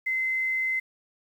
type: tone with quantisation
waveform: sine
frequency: 2059 Hz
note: C7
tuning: 28 cents flat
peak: -24 dBFS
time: 0.06-0.8 s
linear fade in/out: 10 ms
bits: 9
effects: none